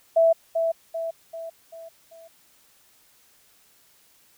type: tone with echo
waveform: sine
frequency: 659.3 Hz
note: E5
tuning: in tune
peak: -14 dBFS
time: 0.16-0.33 s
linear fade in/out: 10 ms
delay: 390 ms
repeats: 5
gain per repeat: -6 dB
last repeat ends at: 2.28 s
effects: white hiss -59 dBFS RMS until 4.37 s